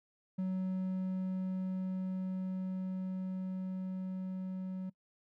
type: tone with level ramp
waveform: triangle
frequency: 186.8 Hz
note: F#3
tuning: 17 cents sharp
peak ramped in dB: -30 to -35 dBFS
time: 0.38-4.9 s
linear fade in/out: 10 ms
effects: noise-tail reverb RT60 0.1 s tail -23 dB re dry